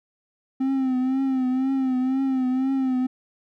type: tone with vibrato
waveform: triangle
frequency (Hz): 261.6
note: C4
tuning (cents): 0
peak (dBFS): -18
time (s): 0.6-3.07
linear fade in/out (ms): 10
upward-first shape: triangle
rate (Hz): 2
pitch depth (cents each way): 63
effects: none